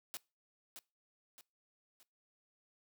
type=noise with echo; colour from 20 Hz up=white; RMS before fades=-43 dBFS; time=0.14-0.17 s; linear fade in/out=0 ms; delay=620 ms; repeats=3; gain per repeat=-7 dB; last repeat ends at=2.03 s; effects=noise-tail reverb RT60 0.3 s tail -24 dB re dry + high-pass 200 Hz 12 dB/octave